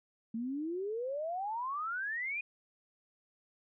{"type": "exponential sweep", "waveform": "sine", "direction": "up", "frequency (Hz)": [220, 2489], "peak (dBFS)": -34, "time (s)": [0.34, 2.41], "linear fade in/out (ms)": 5, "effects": []}